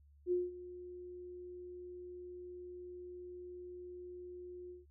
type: tone with ADSR envelope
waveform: sine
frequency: 357.7 Hz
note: F4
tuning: 41 cents sharp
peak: -29 dBFS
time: 0.26-4.86 s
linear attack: 58 ms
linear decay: 190 ms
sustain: -17 dB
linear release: 160 ms
effects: added 72 Hz sine -61 dBFS peak until 4.9 s